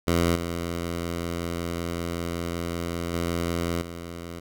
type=tone with level steps; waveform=10% pulse; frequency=85.3 Hz; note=F2; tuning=40 cents flat; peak=-12 / -20 / -17 / -27 dBFS; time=0.07-4.4 s; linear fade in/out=10 ms; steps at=0.35 / 3.13 / 3.81 s; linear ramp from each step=10 ms; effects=none